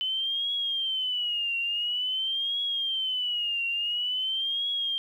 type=tone with vibrato; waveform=sine; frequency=3027 Hz; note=F#7; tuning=39 cents sharp; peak=-26 dBFS; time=0.01-4.98 s; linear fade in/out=0 ms; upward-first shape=triangle; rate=0.48 Hz; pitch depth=170 cents each way; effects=10-bit